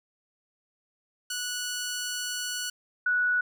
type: tone pair in turn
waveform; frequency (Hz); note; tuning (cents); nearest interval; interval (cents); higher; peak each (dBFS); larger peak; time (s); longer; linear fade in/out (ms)
10% pulse / sine; 1472 / 1472; F#6 / F#6; -9 / -9; unison; 0; neither; -22; neither; 1.3-2.7 / 3.06-3.41; first; 5
effects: none